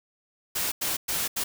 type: noise bursts at uneven times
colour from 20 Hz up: white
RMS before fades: -28 dBFS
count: 4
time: 0.55-0.72 / 0.81-0.97 / 1.08-1.28 / 1.36-1.44 s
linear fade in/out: 10 ms
effects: none